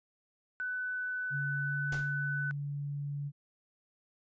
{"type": "tone", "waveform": "sine", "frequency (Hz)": 1499, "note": "F#6", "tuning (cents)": 22, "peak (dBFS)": -33, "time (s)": [0.6, 2.51], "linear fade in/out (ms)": 0}
{"type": "tone with pitch glide", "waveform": "sine", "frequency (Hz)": [141.7, 143.26], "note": ["C#3", "D3"], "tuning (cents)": [38, -43], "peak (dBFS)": -34, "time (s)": [1.3, 3.32], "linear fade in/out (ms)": 50, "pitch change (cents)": 19, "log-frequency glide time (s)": [1.62, 1.76]}
{"type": "noise with exponential decay", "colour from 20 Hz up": "pink", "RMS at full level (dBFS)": -38, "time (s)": [1.92, 2.17], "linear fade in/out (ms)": 5, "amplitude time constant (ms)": 53}
{"effects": ["resampled to 16000 Hz"]}